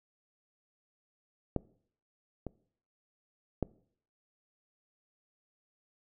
clicks, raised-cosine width 2 ms, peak -16 / -24 / -16 dBFS, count 3, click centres 1.563 / 2.467 / 3.627 s, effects noise-tail reverb RT60 0.6 s tail -22 dB re dry

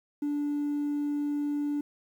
triangle tone, 291.4 Hz, D4, 13 cents flat, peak -24 dBFS, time 0.22-1.81 s, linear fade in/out 5 ms, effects tanh soft clip ceiling -23 dBFS + 10-bit

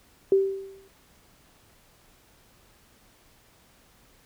sine tone with exponential decay, 388.7 Hz, G4, 15 cents flat, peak -14 dBFS, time 0.32-0.88 s, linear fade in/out 2 ms, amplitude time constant 120 ms, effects pink hiss -59 dBFS RMS until 4.25 s

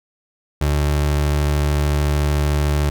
30% pulse tone, 73.4 Hz, D2, in tune, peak -13 dBFS, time 0.61-2.9 s, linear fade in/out 5 ms, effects none

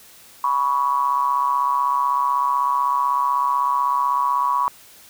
triangle ring-modulated tone, 68 Hz, C#2, 33 cents flat, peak -12 dBFS, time 0.44-4.68 s, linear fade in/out 0 ms, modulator 1050 Hz, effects white hiss -47 dBFS RMS until 5.09 s

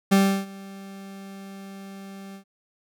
40% pulse tone with ADSR envelope, 195.4 Hz, G3, 5 cents flat, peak -13 dBFS, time 0.11-2.44 s, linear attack 15 ms, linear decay 330 ms, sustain -24 dB, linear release 92 ms, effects none

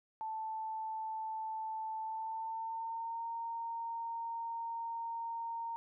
sine tone with pitch glide, 880 to 922.2 Hz, A5 to A#5, 0 to -19 cents, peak -37 dBFS, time 0.21-5.76 s, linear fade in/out 0 ms, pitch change +81 cents, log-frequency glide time 2.01-3.25 s, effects none

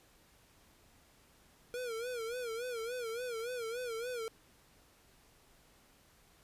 square tone with vibrato, 474.3 Hz, A#4, 30 cents sharp, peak -38 dBFS, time 1.74-4.28 s, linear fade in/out 0 ms, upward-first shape sine, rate 3.5 Hz, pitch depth 110 cents each way, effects pink hiss -65 dBFS RMS until 6.43 s + resampled to 32000 Hz

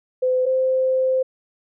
sine tone pair in turn, 510 / 519.8 Hz, C5 / C5, -44 / -11 cents, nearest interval unison, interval 33 cents, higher second, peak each -16 dBFS, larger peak neither, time 0.22-0.46 / 0.46-1.23 s, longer second, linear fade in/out 10 ms, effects none

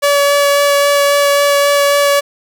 sawtooth tone with vibrato, 570 Hz, C#5, 48 cents sharp, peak -5 dBFS, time 0.02-2.21 s, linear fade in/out 20 ms, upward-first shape sine, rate 3.7 Hz, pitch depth 9 cents each way, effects none

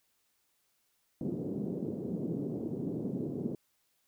pink band-pass noise, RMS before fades -36 dBFS, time 1.21-3.55 s, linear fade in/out 2 ms, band 160 to 390 Hz, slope 24 dB/octave, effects white hiss -75 dBFS RMS until 4.07 s

